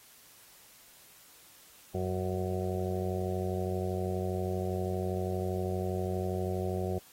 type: harmonic tone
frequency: 92.5 Hz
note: F#2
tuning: in tune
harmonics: 1 / 2 / 4 / 5 / 6 / 7 / 8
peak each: -34 / -37 / -35 / -41 / -42 / -42 / -42 dBFS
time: 1.94-6.99 s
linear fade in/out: 10 ms
effects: white hiss -57 dBFS RMS until 7.12 s + AAC 48 kbps